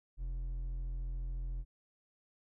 triangle tone with hard clipping, 43 Hz, F1, 26 cents flat, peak -37 dBFS, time 0.17-1.65 s, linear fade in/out 50 ms, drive 8 dB, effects none

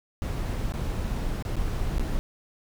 brown noise with dropouts, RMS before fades -28 dBFS, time 0.22-2.19 s, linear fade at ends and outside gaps 0 ms, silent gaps 0.721-0.739 / 1.425-1.451 / 1.558-1.566 / 1.982-1.996 s, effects none

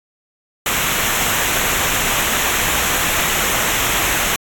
pink noise with comb filter, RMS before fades -18 dBFS, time 0.66-4.36 s, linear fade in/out 2 ms, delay 0.21 ms, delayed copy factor -0.65, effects AAC 64 kbps

